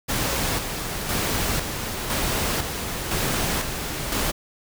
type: noise with tremolo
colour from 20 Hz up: pink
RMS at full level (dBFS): -24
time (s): 0.08-4.32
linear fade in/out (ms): 20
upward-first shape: square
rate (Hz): 0.99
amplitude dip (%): 45
effects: none